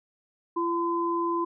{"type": "tone pair together", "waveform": "sine", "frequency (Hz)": [340.4, 1020], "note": ["F4", "C6"], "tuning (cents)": [-44, -44], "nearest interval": "octave + perfect fifth", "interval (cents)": 1900, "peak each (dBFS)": [-27, -27], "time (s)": [0.56, 1.45], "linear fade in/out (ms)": 10, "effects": []}